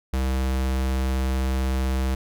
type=tone; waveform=square; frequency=65.41 Hz; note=C2; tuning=in tune; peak=-22 dBFS; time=0.13-2.15 s; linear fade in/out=5 ms; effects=none